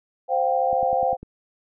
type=chord; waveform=sine; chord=C suspended fourth; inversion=none; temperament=equal with one note detuned; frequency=523.3 / 710.3 / 784 Hz; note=C5 / F5 / G5; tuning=0 / +29 / 0 cents; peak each=-23 dBFS; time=0.28-1.17 s; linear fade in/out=50 ms
type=click train; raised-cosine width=3 ms; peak=-25 dBFS; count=6; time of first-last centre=0.73-1.23 s; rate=10 Hz
effects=none